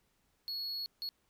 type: tone bursts at uneven times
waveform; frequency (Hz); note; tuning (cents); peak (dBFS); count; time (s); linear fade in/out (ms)
triangle; 4350; C#8; -33; -35; 2; 0.48-0.86 / 1.02-1.09; 0
effects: pink hiss -75 dBFS RMS until 1.29 s